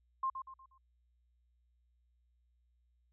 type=tone with echo; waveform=sine; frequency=1059 Hz; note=C6; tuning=21 cents sharp; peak=-31 dBFS; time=0.23-0.3 s; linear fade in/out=5 ms; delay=120 ms; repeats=4; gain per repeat=-8 dB; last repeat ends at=0.78 s; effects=added 60 Hz sine -70 dBFS peak until 3.12 s